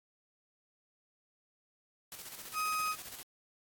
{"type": "noise with tremolo", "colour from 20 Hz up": "white", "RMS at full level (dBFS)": -45, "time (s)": [2.12, 3.23], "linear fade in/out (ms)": 0, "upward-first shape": "square", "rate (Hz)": 15, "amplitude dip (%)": 45}
{"type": "tone", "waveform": "35% pulse", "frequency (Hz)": 1257, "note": "D#6", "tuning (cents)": 17, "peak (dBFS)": -30, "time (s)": [2.53, 2.96], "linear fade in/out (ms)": 50}
{"effects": ["AAC 64 kbps"]}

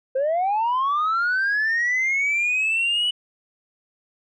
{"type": "linear sweep", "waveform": "sine", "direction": "up", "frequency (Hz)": [511, 2973], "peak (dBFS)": -17, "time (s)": [0.15, 3.11], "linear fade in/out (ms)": 10, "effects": ["tanh soft clip ceiling -17 dBFS"]}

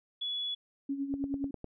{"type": "tone", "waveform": "sine", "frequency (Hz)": 3400, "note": "G#7", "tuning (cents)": 40, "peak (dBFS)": -32, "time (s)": [0.21, 0.55], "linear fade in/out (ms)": 10}
{"type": "tone with tremolo", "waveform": "sine", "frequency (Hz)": 277.2, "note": "C#4", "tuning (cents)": 0, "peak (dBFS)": -29, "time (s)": [0.89, 1.51], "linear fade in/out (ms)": 5, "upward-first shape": "sine", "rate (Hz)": 9.6, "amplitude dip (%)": 65}
{"type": "click train", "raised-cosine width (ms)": 2, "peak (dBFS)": -27, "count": 6, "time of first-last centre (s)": [1.14, 1.644], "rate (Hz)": 9.93}
{"effects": []}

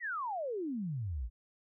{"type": "exponential sweep", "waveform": "sine", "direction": "down", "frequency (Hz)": [2023, 51.2], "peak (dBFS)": -34, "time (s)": [0, 1.3], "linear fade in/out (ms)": 50, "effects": []}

